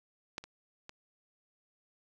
clicks, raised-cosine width 0.2 ms, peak -19 / -30 / -28 dBFS, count 3, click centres 0.381 / 0.44 / 0.894 s, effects none

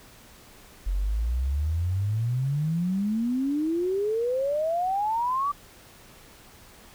sine exponential sweep, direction up, 43.65 to 1174.7 Hz, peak -23 dBFS, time 0.86-5.52 s, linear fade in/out 10 ms, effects pink hiss -51 dBFS RMS until 6.94 s

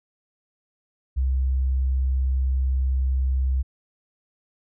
sine tone, 65.41 Hz, C2, in tune, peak -19 dBFS, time 1.16-3.63 s, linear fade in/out 20 ms, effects none

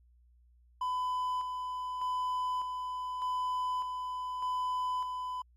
triangle tone with tremolo, 1004 Hz, B5, 28 cents sharp, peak -28 dBFS, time 0.81-5.42 s, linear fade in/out 5 ms, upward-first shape square, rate 0.83 Hz, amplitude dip 40%, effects added 60 Hz sine -60 dBFS peak until 5.56 s + MP3 64 kbps

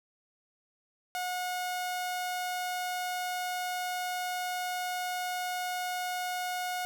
sawtooth tone, 725 Hz, F#5, 35 cents flat, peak -28 dBFS, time 1.15-6.85 s, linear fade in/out 0 ms, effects none

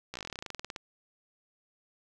slowing click train, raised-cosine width 0.2 ms, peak -21 dBFS, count 20, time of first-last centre 0.14-0.762 s, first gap 15 ms, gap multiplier 1.08, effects none

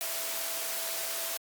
sine tone in noise, 663 Hz, E5, 10 cents sharp, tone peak -44 dBFS, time 0.01-1.37 s, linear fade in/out 0 ms, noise white, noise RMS -34 dBFS, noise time 0.01-1.37 s, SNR -13 dB, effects high-pass 400 Hz 12 dB/octave + Opus 48 kbps

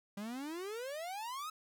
45% pulse exponential sweep, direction up, 196 to 1307 Hz, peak -40 dBFS, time 0.17-1.5 s, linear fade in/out 5 ms, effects none

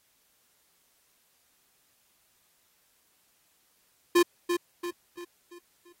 square tone with echo, 349.2 Hz, F4, in tune, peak -18 dBFS, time 4.15-4.23 s, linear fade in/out 10 ms, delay 340 ms, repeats 5, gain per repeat -7 dB, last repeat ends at 5.93 s, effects white hiss -68 dBFS RMS until 6 s + AAC 48 kbps

